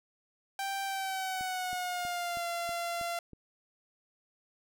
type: tone with pitch glide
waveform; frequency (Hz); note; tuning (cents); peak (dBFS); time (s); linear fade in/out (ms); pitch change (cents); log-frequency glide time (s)
sawtooth; 784 to 686.5; G5 to F5; 0 to -30; -29; 0.59-3.19; 2; -230; 0.84-2.46
type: click train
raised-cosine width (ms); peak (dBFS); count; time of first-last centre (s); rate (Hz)
3; -36; 7; 1.41-3.333; 3.12
effects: none